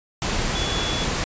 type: tone in noise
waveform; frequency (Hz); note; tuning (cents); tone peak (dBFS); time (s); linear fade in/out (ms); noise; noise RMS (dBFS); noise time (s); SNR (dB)
sine; 3410; G#7; +45; -28; 0.55-1.04; 0; pink; -24; 0.22-1.24; -7
effects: resampled to 16000 Hz